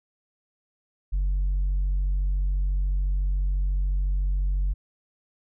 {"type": "tone", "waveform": "sine", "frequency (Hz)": 47.02, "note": "F#1", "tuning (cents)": 29, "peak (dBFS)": -19, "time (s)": [1.12, 4.74], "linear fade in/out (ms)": 20, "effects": ["tanh soft clip ceiling -20 dBFS"]}